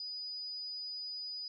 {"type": "tone", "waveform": "sine", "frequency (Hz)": 4955, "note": "D#8", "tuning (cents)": -8, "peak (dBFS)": -39, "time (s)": [0, 1.48], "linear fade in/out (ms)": 2, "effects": []}